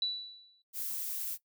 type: tone with exponential decay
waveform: sine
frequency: 3951 Hz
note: B7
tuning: in tune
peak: -27 dBFS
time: 0.02-0.62 s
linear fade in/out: 2 ms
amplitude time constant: 130 ms
type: noise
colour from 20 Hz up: violet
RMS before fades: -37 dBFS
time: 0.73-1.38 s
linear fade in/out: 50 ms
effects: noise-tail reverb RT60 0.1 s tail -17 dB re dry